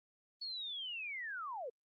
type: linear sweep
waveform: sine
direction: down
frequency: 4435 to 440 Hz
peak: -40 dBFS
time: 0.41-1.7 s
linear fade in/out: 10 ms
effects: Opus 32 kbps